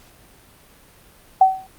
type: tone with exponential decay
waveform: sine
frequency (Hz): 760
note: F#5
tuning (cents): +46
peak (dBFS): -5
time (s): 1.41-1.67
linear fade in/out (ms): 5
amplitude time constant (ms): 56
effects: pink hiss -50 dBFS RMS until 1.78 s + Opus 48 kbps